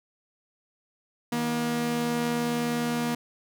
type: tone pair together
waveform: sawtooth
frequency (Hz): 159.11 / 238.4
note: D#3 / A#3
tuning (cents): +39 / +39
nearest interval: perfect fifth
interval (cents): 700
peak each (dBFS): -30 / -22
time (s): 1.32-3.15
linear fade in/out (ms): 5
effects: none